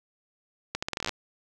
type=accelerating click train; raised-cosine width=0.2 ms; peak=-12 dBFS; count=12; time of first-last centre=0.75-1.093 s; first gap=75 ms; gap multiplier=0.8; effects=none